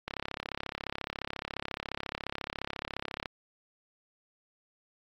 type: click train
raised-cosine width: 0.3 ms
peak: -18 dBFS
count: 110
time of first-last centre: 0.08-3.258 s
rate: 34.3 Hz
effects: AAC 48 kbps